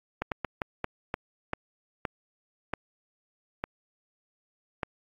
slowing click train, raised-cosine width 0.5 ms, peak -14 dBFS, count 11, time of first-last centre 0.22-4.832 s, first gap 98 ms, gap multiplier 1.32, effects AAC 64 kbps

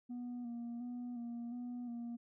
sine tone with vibrato, 240.2 Hz, B3, 48 cents flat, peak -38 dBFS, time 0.09-2.17 s, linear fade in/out 20 ms, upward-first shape square, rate 1.4 Hz, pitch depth 28 cents each way, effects tanh soft clip ceiling -40 dBFS

